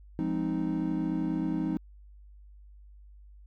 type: chord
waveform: triangle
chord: F minor seventh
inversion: none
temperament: equal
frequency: 174.61 / 207.7 / 261.6 / 311.1 Hz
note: F3 / Ab3 / C4 / Eb4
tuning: 0 / 0 / 0 / 0 cents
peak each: -31 / -34 / -32 / -29 dBFS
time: 0.19-1.77 s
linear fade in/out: 0 ms
effects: added 50 Hz sine -49 dBFS peak until 3.46 s